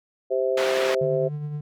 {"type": "harmonic tone", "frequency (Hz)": 130.81, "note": "C3", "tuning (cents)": 0, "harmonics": [3, 4, 5], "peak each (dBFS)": [-25, -23, -28], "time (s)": [0.3, 1.29], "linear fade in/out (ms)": 20}
{"type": "band-pass noise", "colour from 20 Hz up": "white", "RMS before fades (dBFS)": -29, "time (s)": [0.57, 0.95], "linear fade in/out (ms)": 5, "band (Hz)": [330, 2500], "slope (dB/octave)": 12}
{"type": "tone with tremolo", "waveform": "triangle", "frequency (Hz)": 148.6, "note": "D3", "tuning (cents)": 21, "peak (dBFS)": -24, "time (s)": [1.01, 1.61], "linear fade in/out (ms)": 5, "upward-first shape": "triangle", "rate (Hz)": 9.7, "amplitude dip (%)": 45}
{"effects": []}